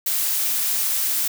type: noise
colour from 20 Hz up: blue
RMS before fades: -22 dBFS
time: 0.06-1.28 s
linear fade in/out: 5 ms
effects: none